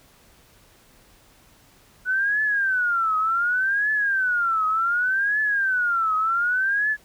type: tone with vibrato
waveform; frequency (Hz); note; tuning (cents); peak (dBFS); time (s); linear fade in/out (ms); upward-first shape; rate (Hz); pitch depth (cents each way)
sine; 1480; F#6; 0; -19; 2.05-6.97; 50; triangle; 0.67; 280
effects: pink hiss -55 dBFS RMS until 7.04 s